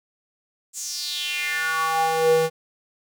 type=tone with high-pass filter sweep; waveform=square; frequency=161.4 Hz; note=E3; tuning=36 cents flat; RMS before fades=-23 dBFS; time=0.73-2.5 s; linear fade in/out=50 ms; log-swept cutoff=7600 to 340 Hz; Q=4.5; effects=none